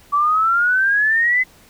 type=exponential sweep; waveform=sine; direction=up; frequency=1141 to 2047 Hz; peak=-13 dBFS; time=0.12-1.44 s; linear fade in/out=20 ms; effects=pink hiss -49 dBFS RMS until 1.69 s